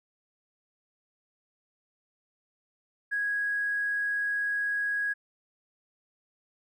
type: tone with tanh clipping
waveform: triangle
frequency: 1656 Hz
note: G#6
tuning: 5 cents flat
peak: -26 dBFS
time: 3.11-5.14 s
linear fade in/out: 20 ms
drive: 2 dB
effects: none